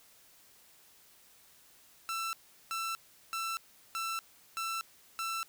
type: tone bursts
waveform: sawtooth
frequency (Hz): 1336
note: E6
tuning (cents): +23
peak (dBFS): -30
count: 6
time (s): 2.09-5.43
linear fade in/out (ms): 0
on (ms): 240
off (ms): 380
effects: white hiss -61 dBFS RMS until 5.48 s